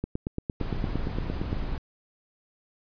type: click train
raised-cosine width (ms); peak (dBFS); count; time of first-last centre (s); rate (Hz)
3; -16; 14; 0.04-1.529; 8.73
type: noise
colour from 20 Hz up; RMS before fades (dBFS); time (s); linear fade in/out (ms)
brown; -31; 0.6-1.78; 2
effects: resampled to 11025 Hz